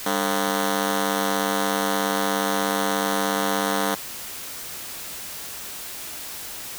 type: ring-modulated tone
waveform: 10% pulse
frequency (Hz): 246.9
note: B3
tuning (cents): 0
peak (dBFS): -10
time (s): 0.06-3.95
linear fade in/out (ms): 5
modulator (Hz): 48.4
effects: white hiss -35 dBFS RMS until 6.78 s